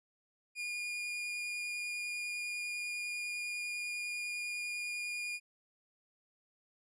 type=tone with vibrato; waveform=40% pulse; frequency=2431 Hz; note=D#7; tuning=41 cents flat; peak=-36 dBFS; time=0.55-5.4 s; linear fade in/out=50 ms; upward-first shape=triangle; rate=10 Hz; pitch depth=9 cents each way; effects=low-pass 12000 Hz 12 dB/octave